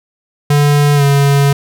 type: tone with pitch glide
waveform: square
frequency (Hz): 145.4 to 140.69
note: D3 to C#3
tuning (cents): -17 to +26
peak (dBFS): -8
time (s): 0.5-1.53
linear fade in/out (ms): 5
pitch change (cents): -57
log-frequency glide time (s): 0.95-1.03
effects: none